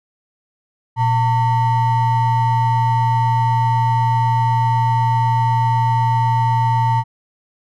triangle ring-modulated tone, 511 Hz, C5, 41 cents flat, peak -8 dBFS, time 0.96-7.04 s, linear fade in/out 50 ms, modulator 393 Hz, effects none

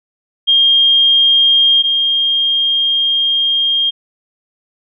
sine tone pair in turn, 3220 / 3220 Hz, G7 / G7, +46 / +46 cents, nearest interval unison, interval 0 cents, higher neither, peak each -7 / -11 dBFS, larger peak first, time 0.47-1.83 / 1.83-3.91 s, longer second, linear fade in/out 20 ms, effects none

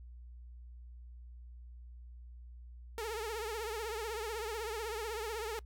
sawtooth tone with vibrato, 441.9 Hz, A4, 7 cents sharp, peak -33 dBFS, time 2.98-5.59 s, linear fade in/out 0 ms, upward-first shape triangle, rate 16 Hz, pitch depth 130 cents each way, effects noise-tail reverb RT60 0.1 s tail -22 dB re dry + added 60 Hz sine -48 dBFS peak until 5.65 s

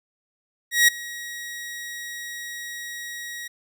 sawtooth tone with ADSR envelope, 1900 Hz, A#6, 33 cents sharp, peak -8 dBFS, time 0.71-3.48 s, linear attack 170 ms, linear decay 9 ms, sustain -21 dB, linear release 10 ms, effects none

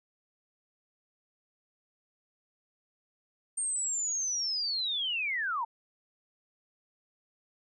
sine linear sweep, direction down, 8770 to 866 Hz, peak -29 dBFS, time 3.57-5.65 s, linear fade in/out 10 ms, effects none

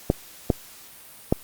clicks, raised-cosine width 2 ms, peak -4 dBFS, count 3, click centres 0.101 / 0.502 / 1.325 s, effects white hiss -46 dBFS RMS until 1.43 s + Opus 48 kbps

